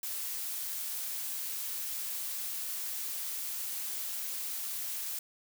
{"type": "noise", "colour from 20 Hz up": "blue", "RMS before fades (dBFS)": -37, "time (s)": [0.03, 5.19], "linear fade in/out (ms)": 2, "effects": []}